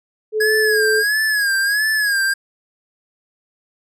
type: tone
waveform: sine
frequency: 432 Hz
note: A4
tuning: 32 cents flat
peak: -16 dBFS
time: 0.32-1.04 s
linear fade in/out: 50 ms
type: tone with vibrato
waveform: square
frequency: 1662 Hz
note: G#6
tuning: 1 cent sharp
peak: -16 dBFS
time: 0.4-2.34 s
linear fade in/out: 10 ms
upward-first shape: sine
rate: 1.5 Hz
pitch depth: 91 cents each way
effects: resampled to 32000 Hz